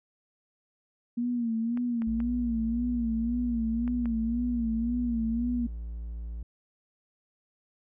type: tone with vibrato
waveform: sine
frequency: 234.3 Hz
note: A#3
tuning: 9 cents sharp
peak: -26 dBFS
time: 1.17-5.67 s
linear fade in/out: 10 ms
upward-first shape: sine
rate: 1.9 Hz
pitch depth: 75 cents each way
type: clicks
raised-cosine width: 0.5 ms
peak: -29 dBFS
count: 5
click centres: 1.774 / 2.02 / 2.203 / 3.878 / 4.057 s
type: tone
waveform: triangle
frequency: 57 Hz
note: A#1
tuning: 38 cents flat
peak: -32 dBFS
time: 2.07-6.43 s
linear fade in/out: 5 ms
effects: none